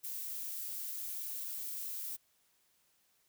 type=noise; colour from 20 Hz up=violet; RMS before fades=-41 dBFS; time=0.03-2.17 s; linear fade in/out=20 ms; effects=white hiss -73 dBFS RMS until 3.28 s